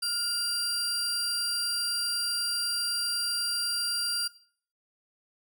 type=tone pair together; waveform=35% pulse; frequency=1417 / 4732 Hz; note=F6 / D8; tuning=+25 / +12 cents; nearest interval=octave + major sixth; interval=2087 cents; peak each=-36 / -27 dBFS; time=0.02-4.28 s; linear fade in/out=10 ms; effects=noise-tail reverb RT60 0.5 s tail -18 dB re dry